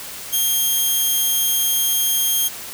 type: tone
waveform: 5% pulse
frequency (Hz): 3220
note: G7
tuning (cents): +46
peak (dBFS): -8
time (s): 0.32-2.49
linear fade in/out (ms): 20
effects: white hiss -33 dBFS RMS until 2.73 s